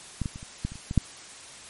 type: clicks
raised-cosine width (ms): 5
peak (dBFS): -15 / -17 / -26 / -29 / -15 / -27 / -30 / -18 / -6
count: 9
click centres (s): 0.217 / 0.258 / 0.359 / 0.429 / 0.65 / 0.72 / 0.756 / 0.911 / 0.977
effects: white hiss -45 dBFS RMS until 1.69 s + MP3 48 kbps